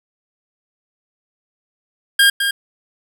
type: tone with echo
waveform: 25% pulse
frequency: 1613 Hz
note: G6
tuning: 49 cents sharp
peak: -5 dBFS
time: 2.19-2.3 s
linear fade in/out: 5 ms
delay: 210 ms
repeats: 1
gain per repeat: -7 dB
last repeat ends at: 2.51 s
effects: none